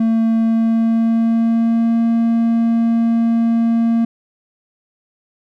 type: tone with pitch glide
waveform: triangle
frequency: 225.6 to 230.1 Hz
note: A3 to A#3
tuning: +44 to -22 cents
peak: -10 dBFS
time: 0-4.05 s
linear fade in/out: 5 ms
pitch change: +34 cents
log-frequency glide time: 0.36-2 s
effects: none